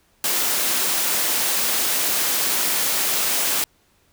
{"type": "high-pass noise", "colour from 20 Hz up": "white", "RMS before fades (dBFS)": -21, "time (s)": [0.24, 3.64], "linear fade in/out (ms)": 2, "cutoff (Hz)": 210, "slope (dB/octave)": 12, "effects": ["pink hiss -61 dBFS RMS until 4.12 s"]}